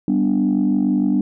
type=chord; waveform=sine; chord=G major; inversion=none; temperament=equal; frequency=196 / 246.9 / 293.7 Hz; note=G3 / B3 / D4; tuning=0 / 0 / 0 cents; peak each=-18 dBFS; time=0.08-1.21 s; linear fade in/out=2 ms; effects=tanh soft clip ceiling -9 dBFS